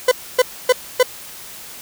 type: tone bursts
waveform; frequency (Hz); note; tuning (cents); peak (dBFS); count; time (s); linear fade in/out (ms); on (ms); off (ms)
40% pulse; 504; B4; +35; -8; 4; 0.08-1.03; 5; 35; 270
effects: white hiss -36 dBFS RMS until 1.81 s